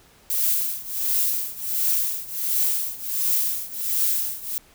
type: noise with tremolo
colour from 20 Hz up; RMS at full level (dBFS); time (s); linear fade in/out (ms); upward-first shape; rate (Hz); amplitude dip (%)
violet; -20; 0.3-4.58; 0; triangle; 1.4; 90
effects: pink hiss -54 dBFS RMS until 4.74 s